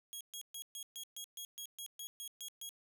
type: tone bursts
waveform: 15% pulse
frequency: 3300 Hz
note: G#7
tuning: 12 cents flat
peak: -36 dBFS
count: 13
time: 0.13-2.691 s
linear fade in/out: 0 ms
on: 77 ms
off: 130 ms
effects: none